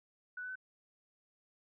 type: tone with pitch steps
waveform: sine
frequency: 1480 / 1498.1 / 1516.3 Hz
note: F#6 / F#6 / F#6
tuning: 0 / +21 / +42 cents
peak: -40 dBFS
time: 0.37-0.556 s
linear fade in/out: 5 ms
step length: 62 ms
effects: none